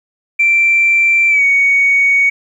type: tone with pitch glide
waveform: sine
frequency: 2349 to 2235 Hz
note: D7 to C#7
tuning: 0 to +14 cents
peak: -7 dBFS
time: 0.39-2.3 s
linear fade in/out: 10 ms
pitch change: -86 cents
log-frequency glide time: 1.29-1.43 s
effects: tanh soft clip ceiling -3 dBFS + 8-bit